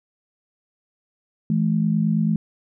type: tone pair together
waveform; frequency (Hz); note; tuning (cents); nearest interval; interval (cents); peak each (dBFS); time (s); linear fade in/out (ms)
sine; 164.61 / 213.8; E3 / A3; -2 / -49; perfect fourth; 453; -20; 1.5-2.36; 2
effects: none